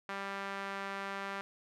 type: tone with band-pass filter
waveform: sawtooth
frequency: 196.9 Hz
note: G3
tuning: 8 cents sharp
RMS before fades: -40 dBFS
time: 0.09-1.41 s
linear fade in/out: 0 ms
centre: 1500 Hz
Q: 1.2
effects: none